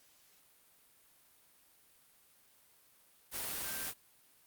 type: tone in noise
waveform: sine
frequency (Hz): 1568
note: G6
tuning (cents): 0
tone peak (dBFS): -47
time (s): 3.62-3.89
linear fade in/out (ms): 50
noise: white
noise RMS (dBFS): -39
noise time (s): 3.31-3.94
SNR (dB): -11
effects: white hiss -66 dBFS RMS until 4.46 s + Opus 48 kbps